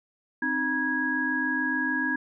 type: tone cluster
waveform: sine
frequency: 259.5 / 306.3 / 959 / 1655 Hz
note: C4 / D#4 / A#5 / G#6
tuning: -14 / -27 / +49 / -6 cents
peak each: -31 / -32 / -35 / -26 dBFS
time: 0.42-2.16 s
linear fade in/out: 5 ms
effects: none